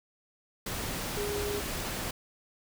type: tone in noise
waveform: sine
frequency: 410.4 Hz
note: G#4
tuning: 21 cents flat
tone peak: -32 dBFS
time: 1.17-1.6 s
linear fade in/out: 5 ms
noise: pink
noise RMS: -35 dBFS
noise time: 0.66-2.11 s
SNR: 0 dB
effects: none